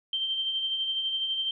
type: tone with tremolo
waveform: sine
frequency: 3136 Hz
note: G7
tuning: in tune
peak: -25 dBFS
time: 0.13-1.51 s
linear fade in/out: 2 ms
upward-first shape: sine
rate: 12 Hz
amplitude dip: 40%
effects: none